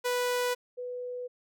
sawtooth / sine tone pair in turn, 492.8 / 494.7 Hz, B4 / B4, -4 / +3 cents, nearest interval unison, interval 7 cents, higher second, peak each -23 / -34 dBFS, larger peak first, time 0.04-0.55 / 0.77-1.28 s, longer neither, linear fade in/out 20 ms, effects none

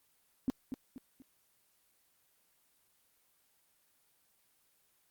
sine tone with echo, 260 Hz, C4, 11 cents flat, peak -27 dBFS, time 0.48-0.5 s, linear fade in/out 0 ms, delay 240 ms, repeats 3, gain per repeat -8 dB, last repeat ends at 1.22 s, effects white hiss -72 dBFS RMS until 5.1 s + Opus 24 kbps

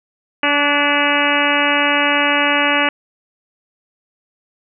harmonic tone with a mistuned harmonic, 288.6 Hz, D4, 30 cents flat, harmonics 1 / 2 / 3 / 4 / 5 / 6 / 7 / 8 / 9 / 10, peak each -22 / -22 / -22 / -22 / -22 / -22 / -22 / -22 / -22 / -22 dBFS, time 0.43-2.89 s, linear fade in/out 2 ms, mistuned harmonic 5, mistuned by +38 cents, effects none

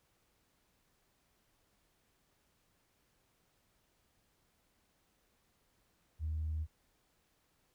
sine tone, 78.2 Hz, D#2, 9 cents sharp, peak -33 dBFS, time 6.19-6.67 s, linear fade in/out 50 ms, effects tanh soft clip ceiling -30 dBFS + pink hiss -75 dBFS RMS until 7.74 s

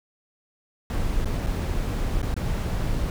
brown noise with dropouts, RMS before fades -25 dBFS, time 0.9-3.1 s, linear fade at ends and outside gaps 1 ms, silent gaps 1.246-1.256 / 1.464-1.469 / 2.217-2.228 / 2.342-2.365 s, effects none

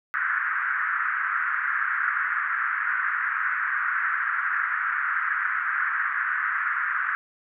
pink band-pass noise, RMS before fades -26 dBFS, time 0.14-7.15 s, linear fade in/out 0 ms, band 1300 to 1800 Hz, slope 48 dB/octave, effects none

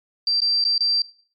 sine tone with dropouts, 4700 Hz, D8, 1 cent sharp, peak -17 dBFS, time 0.27-1.02 s, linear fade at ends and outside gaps 2 ms, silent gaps 0.404-0.418 / 0.641-0.65 / 0.78-0.806 s, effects noise-tail reverb RT60 0.5 s tail -20 dB re dry + MP3 96 kbps

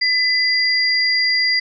sine tone pair together, 2011 / 4783 Hz, B6 / D8, +31 / +31 cents, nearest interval octave + minor third, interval 1500 cents, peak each -17 dBFS, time 0.01-1.6 s, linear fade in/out 10 ms, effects none

